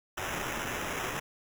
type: noise with sample-and-hold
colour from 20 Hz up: white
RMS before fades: -35 dBFS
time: 0.17-1.2 s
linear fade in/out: 10 ms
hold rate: 4410 Hz
effects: none